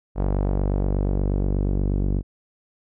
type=tone with low-pass filter sweep; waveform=sawtooth; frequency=48.35 Hz; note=G1; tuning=23 cents flat; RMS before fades=-22 dBFS; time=0.15-2.23 s; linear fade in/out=50 ms; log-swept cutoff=760 to 320 Hz; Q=1.1; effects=none